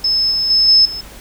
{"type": "tone with level steps", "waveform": "sine", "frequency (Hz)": 5220, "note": "E8", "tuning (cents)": -18, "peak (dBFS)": [-12, -14, -9, -6, -23], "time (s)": [0.04, 1.01], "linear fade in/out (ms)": 5, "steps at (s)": [0.31, 0.5, 0.68, 0.85], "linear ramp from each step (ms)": 5, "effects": ["added 50 Hz sine -38 dBFS peak until 1.2 s", "pink hiss -38 dBFS RMS until 1.2 s"]}